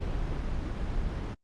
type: noise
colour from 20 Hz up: brown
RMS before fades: -31 dBFS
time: 0-1.35 s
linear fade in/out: 20 ms
effects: low-pass 5000 Hz 12 dB/octave + Opus 24 kbps